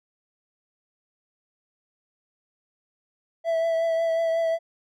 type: tone with vibrato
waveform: triangle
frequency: 659.3 Hz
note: E5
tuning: in tune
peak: -19 dBFS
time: 3.44-4.59 s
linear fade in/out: 50 ms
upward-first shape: triangle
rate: 5.5 Hz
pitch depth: 23 cents each way
effects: none